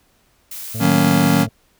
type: noise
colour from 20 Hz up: blue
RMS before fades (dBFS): -31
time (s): 0.51-1.43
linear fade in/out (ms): 5
type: harmonic tone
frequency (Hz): 111.1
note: A2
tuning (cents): +17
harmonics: 1 / 2 / 4 / 5 / 6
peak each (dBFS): -25 / -32 / -40 / -43 / -44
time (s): 0.74-1.49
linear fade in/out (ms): 10
type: chord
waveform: square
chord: D# minor seventh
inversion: none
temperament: just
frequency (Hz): 155.56 / 186.68 / 233.3 / 280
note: D#3 / F#3 / A#3 / C#4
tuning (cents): 0 / +16 / +2 / +18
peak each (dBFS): -19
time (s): 0.79-1.47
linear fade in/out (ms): 50
effects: pink hiss -59 dBFS RMS until 1.79 s